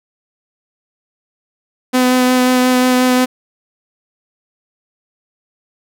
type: tone with vibrato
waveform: sawtooth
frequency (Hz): 252.7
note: B3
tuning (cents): +40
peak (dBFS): -6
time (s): 1.93-3.26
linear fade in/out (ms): 20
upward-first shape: sine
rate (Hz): 5.6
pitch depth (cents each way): 11
effects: none